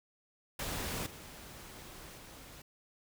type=noise with level steps; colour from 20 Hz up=pink; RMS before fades=-38 / -50 / -52 dBFS; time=0.59-2.62 s; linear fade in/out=5 ms; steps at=1.06 / 2.17 s; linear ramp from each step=5 ms; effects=none